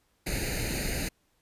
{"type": "noise with comb filter", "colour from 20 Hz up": "pink", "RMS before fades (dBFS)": -31, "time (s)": [0.26, 1.09], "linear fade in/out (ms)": 10, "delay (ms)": 0.45, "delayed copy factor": 0.9, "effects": ["pink hiss -71 dBFS RMS until 1.41 s", "resampled to 32000 Hz"]}